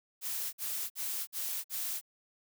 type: noise bursts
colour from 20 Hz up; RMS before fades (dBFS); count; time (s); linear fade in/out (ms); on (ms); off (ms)
blue; -36; 5; 0.21-2.014; 50; 320; 51
effects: none